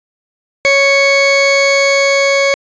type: tone pair together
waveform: 40% pulse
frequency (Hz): 554.2 / 2217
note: C#5 / C#7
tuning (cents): -1 / 0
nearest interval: 2 octaves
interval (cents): 2401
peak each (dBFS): -10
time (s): 0.65-2.54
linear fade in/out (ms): 0
effects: resampled to 16000 Hz

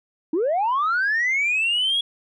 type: linear sweep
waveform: sine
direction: up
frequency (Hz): 294 to 3359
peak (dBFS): -17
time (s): 0.33-2.01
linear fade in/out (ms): 5
effects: tanh soft clip ceiling -16 dBFS

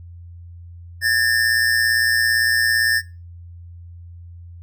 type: tone pair together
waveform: square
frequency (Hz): 1682.3 / 1800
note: G#6 / A6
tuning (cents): +22 / +39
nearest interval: minor second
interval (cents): 117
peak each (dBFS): -21 / -18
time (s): 1.01-3.02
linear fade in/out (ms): 50
effects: noise-tail reverb RT60 0.3 s tail -21 dB re dry + added 86 Hz sine -36 dBFS peak until 4.62 s

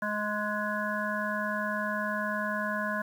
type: harmonic tone with a mistuned harmonic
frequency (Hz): 210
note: G#3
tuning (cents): +19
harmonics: 1 / 3 / 5 / 7 / 8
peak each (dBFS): -35 / -35 / -35 / -35 / -35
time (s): 0.02-3.02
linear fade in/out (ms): 5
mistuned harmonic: 5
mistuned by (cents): -18
effects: 9-bit

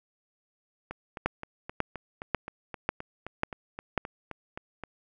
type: two click trains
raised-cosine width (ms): 0.5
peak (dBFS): -22 / -10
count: 16 / 6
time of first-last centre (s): 0.91-4.837 / 1.26-3.977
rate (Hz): 3.82 / 1.84
effects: none

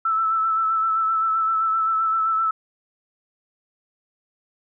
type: tone with vibrato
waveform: sine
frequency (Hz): 1318.5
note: E6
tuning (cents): 0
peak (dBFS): -18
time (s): 0.05-2.51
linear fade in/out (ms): 5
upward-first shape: sine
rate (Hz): 7.7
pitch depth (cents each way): 26
effects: none

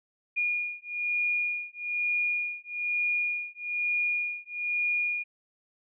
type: beating tone pair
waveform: sine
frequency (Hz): 2433 / 2434.1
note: D#7 / D#7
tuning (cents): -39 / -39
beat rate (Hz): 1.1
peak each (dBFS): -30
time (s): 0.36-5.24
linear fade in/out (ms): 20
effects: none

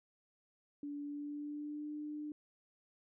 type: tone with pitch glide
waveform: sine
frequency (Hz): 289 to 299.2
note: D4 to D4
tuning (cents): -28 to +32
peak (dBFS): -40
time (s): 0.83-2.32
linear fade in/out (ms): 2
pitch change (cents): +60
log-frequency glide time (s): 1.03-1.92
effects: none

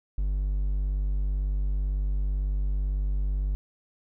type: tone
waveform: triangle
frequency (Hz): 49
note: G1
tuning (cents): 0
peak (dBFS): -22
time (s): 0.18-3.55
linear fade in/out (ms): 0
effects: none

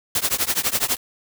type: noise with tremolo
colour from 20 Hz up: white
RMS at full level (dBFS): -18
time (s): 0.15-0.97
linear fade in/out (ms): 2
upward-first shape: triangle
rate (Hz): 12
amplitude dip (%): 100
effects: none

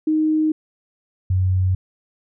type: tone pair in turn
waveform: sine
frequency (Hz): 311.1 / 92.92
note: D#4 / F#2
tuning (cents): 0 / +8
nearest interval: octave + major sixth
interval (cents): 2092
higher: first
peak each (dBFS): -15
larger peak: neither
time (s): 0.07-0.52 / 1.3-1.75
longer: neither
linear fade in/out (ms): 5
effects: none

